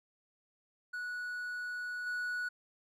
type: tone with level steps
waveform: triangle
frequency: 1469 Hz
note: F#6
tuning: 13 cents flat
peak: -35 / -32 dBFS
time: 0.93-2.49 s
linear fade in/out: 10 ms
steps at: 2.06 s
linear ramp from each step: 10 ms
effects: none